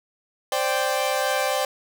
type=chord; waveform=sawtooth; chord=C suspended second; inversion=none; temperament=equal; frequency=523.3 / 587.3 / 784 Hz; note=C5 / D5 / G5; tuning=0 / 0 / 0 cents; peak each=-22 dBFS; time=0.52-1.65 s; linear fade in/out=2 ms; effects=none